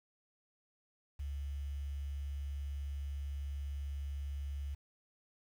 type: tone with quantisation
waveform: sine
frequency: 70.5 Hz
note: C#2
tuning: 30 cents sharp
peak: -37 dBFS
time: 1.19-4.75 s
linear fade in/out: 10 ms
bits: 10
effects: none